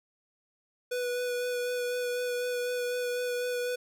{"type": "tone with vibrato", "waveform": "square", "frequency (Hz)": 492, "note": "B4", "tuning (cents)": -7, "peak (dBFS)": -30, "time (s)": [0.91, 3.76], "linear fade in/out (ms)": 10, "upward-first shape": "sine", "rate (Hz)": 4, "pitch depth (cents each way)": 13, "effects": []}